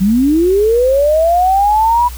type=linear sweep; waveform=sine; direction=up; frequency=180.1 to 985 Hz; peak=-8 dBFS; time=0-2.09 s; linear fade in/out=20 ms; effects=added 60 Hz sine -25 dBFS peak until 2.17 s + white hiss -35 dBFS RMS until 2.17 s